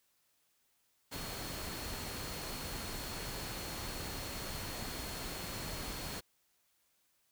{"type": "tone in noise", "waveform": "sine", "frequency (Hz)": 4313, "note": "C#8", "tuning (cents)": -48, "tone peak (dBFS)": -50, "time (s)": [1.11, 6.21], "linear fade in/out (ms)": 20, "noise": "pink", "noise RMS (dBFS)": -42, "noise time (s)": [1.11, 6.21], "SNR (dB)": -11, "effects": ["white hiss -75 dBFS RMS until 7.31 s"]}